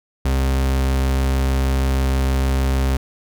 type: tone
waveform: 40% pulse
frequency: 66.4 Hz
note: C2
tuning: 26 cents sharp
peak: -15 dBFS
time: 0.25-2.97 s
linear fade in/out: 5 ms
effects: none